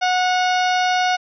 harmonic tone with a mistuned harmonic, 732 Hz, F#5, 19 cents flat, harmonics 1 / 2 / 3 / 4 / 5 / 6 / 7 / 8, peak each -17 / -23 / -27 / -29 / -31 / -33 / -34 / -35 dBFS, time 0.01-1.17 s, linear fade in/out 20 ms, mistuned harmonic 4, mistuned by -36 cents, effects none

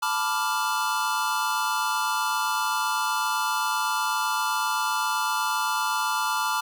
square chord, B half-diminished seventh, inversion third, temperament equal, 880 / 987.8 / 1174.7 / 1396.9 Hz, A5 / B5 / D6 / F6, 0 / 0 / 0 / 0 cents, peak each -30 dBFS, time 0.02-6.61 s, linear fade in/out 10 ms, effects none

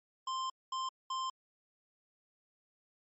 square tone bursts at uneven times, 1046.5 Hz, C6, in tune, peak -35 dBFS, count 3, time 0.27-0.5 / 0.72-0.89 / 1.1-1.3 s, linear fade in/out 5 ms, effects MP3 32 kbps

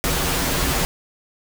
pink noise with comb filter, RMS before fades -21 dBFS, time 0.04-0.85 s, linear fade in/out 0 ms, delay 9.5 ms, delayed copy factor -0.85, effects none

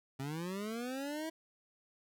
25% pulse linear sweep, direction up, 130.81 to 325.8 Hz, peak -34 dBFS, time 0.19-1.3 s, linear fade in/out 10 ms, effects none

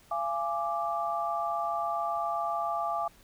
sine chord, D diminished, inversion first, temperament equal with one note detuned, 683.3 / 830.6 / 1174.7 Hz, F5 / Ab5 / D6, -38 / 0 / 0 cents, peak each -32 / -34 / -32 dBFS, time 0.11-3.08 s, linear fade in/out 5 ms, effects pink hiss -59 dBFS RMS until 3.23 s

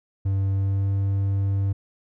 triangle tone with pitch glide, 97.3 to 98.32 Hz, G2 to G2, -12 to +6 cents, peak -18 dBFS, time 0.25-1.73 s, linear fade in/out 10 ms, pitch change +18 cents, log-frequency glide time 0.52-0.9 s, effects none

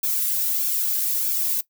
violet noise with flanger, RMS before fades -23 dBFS, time 0.03-1.61 s, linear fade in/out 5 ms, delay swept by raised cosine 1 to 2.2 ms, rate 1.6 Hz, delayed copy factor -0.55, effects noise-tail reverb RT60 0.1 s tail -19 dB re dry

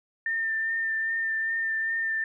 sine tone with vibrato, 1800 Hz, A6, 39 cents sharp, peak -25 dBFS, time 0.26-2.24 s, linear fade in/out 2 ms, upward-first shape sine, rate 2.5 Hz, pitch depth 17 cents each way, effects none

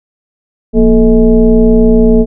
sine tone with frequency modulation, 233.3 Hz, A#3, 2 cents sharp, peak -3 dBFS, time 0.73-2.26 s, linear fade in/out 50 ms, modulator 203 Hz, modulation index 1.2, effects none

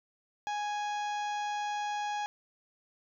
harmonic tone, 830.6 Hz, G#5, in tune, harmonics 1 / 2 / 3 / 4 / 5 / 6 / 7 / 8, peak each -32 / -42 / -46 / -47 / -54 / -55 / -55 / -54 dBFS, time 0.47-2.26 s, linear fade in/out 0 ms, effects 12-bit

